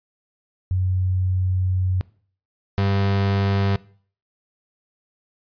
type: tone pair in turn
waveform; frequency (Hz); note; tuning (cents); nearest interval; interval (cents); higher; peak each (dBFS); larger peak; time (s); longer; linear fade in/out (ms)
sine / 35% pulse; 92.5 / 98.69; F#2 / G2; 0 / +12; minor second; 112; second; -18 / -16; second; 0.71-2.01 / 2.78-3.76; first; 0
effects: noise-tail reverb RT60 0.5 s tail -21 dB re dry + resampled to 11025 Hz